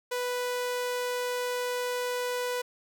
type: tone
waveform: sawtooth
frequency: 493.9 Hz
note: B4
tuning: in tune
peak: -25 dBFS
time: 0.11-2.62 s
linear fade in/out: 10 ms
effects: none